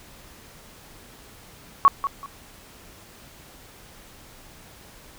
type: tone with echo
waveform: sine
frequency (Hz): 1115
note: C#6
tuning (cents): +10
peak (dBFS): -9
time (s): 1.85-1.88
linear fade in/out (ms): 0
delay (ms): 190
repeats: 2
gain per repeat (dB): -12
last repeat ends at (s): 2.26
effects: pink hiss -48 dBFS RMS until 5.18 s